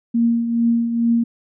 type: tone with tremolo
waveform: sine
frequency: 233.1 Hz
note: A#3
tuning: in tune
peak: -12 dBFS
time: 0.14-1.24 s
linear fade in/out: 10 ms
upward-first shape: triangle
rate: 2.3 Hz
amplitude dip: 60%
effects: none